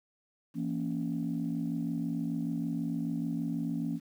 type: chord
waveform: sine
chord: A# diminished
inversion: second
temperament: just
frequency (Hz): 167.82 / 233.1 / 279.7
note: E3 / A#3 / C#4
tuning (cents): +31 / 0 / +16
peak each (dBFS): -34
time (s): 0.54-4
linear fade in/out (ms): 50
effects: tanh soft clip ceiling -23 dBFS + 10-bit

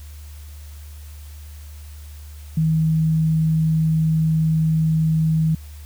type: tone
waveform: sine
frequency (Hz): 159.1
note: D#3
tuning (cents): +39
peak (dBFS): -15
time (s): 2.57-5.55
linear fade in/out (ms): 5
effects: added 74 Hz sine -35 dBFS peak until 5.85 s + white hiss -49 dBFS RMS until 5.85 s

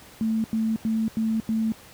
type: tone bursts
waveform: sine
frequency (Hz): 221.9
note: A3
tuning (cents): +15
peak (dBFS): -21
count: 5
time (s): 0.21-1.72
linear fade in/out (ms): 0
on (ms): 230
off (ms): 90
effects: pink hiss -48 dBFS RMS until 1.93 s + high-pass 60 Hz 12 dB/octave

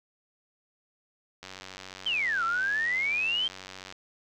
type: click train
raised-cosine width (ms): 0.2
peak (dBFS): -24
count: 236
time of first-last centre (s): 1.43-3.925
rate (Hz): 94.2
type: exponential two-way sweep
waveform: sine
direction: down then up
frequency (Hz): 3183 to 1318.5 to 3183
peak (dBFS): -25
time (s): 2.06-3.48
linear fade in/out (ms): 5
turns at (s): 2.44
effects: none

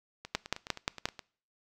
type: two click trains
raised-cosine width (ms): 0.2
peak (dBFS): -11 / -24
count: 5 / 10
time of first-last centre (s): 0.35-1.055 / 0.25-1.192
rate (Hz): 5.67 / 9.55
effects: noise-tail reverb RT60 0.5 s tail -23 dB re dry

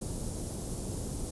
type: band-stop noise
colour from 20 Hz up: pink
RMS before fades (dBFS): -36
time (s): 0.01-1.31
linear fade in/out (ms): 10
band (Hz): 440 to 9300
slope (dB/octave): 12
effects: resampled to 24000 Hz

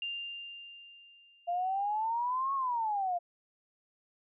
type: tone with exponential decay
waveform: sine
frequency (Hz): 2794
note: F7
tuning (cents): 0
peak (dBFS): -33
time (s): 0.02-2.05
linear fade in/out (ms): 2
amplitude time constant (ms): 440
type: exponential two-way sweep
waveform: sine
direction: up then down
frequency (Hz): 686 to 1108.7 to 686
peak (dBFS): -29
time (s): 1.47-3.19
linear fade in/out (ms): 20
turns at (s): 2.54
effects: none

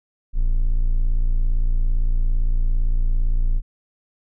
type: tone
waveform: triangle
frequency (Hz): 28.83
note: A#0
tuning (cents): -18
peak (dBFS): -13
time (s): 0.33-3.62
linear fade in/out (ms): 50
effects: none

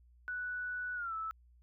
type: tone with pitch glide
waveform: sine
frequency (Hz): 1480 to 1310.9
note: F#6 to E6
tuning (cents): 0 to -10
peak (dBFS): -36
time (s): 0.28-1.31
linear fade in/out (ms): 0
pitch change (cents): -210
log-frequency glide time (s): 0.95-1.14
effects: added 60 Hz sine -60 dBFS peak until 1.62 s

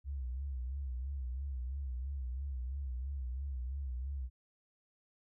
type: tone with vibrato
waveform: sine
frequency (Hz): 65.7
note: C2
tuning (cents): +8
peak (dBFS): -36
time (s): 0.04-4.3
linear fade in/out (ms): 50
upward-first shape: sine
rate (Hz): 3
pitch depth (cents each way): 120
effects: none

